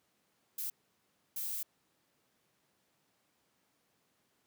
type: noise bursts at uneven times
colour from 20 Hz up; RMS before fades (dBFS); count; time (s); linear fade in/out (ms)
violet; -38; 2; 0.58-0.7 / 1.36-1.63; 5
effects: pink hiss -75 dBFS RMS until 4.46 s + high-pass 150 Hz 12 dB/octave